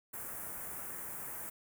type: band-stop noise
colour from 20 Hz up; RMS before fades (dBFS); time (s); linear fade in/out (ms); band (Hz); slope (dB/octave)
white; -43; 0.13-1.5; 10; 1900 to 8700; 24
effects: none